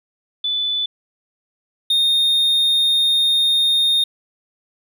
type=tone pair in turn; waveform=sine / triangle; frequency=3488 / 3680 Hz; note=A7 / A#7; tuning=-16 / -23 cents; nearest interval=minor second; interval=93 cents; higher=second; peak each=-18 / -12 dBFS; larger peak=second; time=0.44-0.86 / 1.9-4.04 s; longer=second; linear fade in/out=5 ms; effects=none